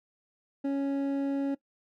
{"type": "tone pair together", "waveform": "triangle", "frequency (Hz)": [277.2, 554.4], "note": ["C#4", "C#5"], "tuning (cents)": [0, 0], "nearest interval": "octave", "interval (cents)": 1200, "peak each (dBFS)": [-25, -35], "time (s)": [0.64, 1.55], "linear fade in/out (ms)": 10, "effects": ["noise-tail reverb RT60 0.1 s tail -19 dB re dry"]}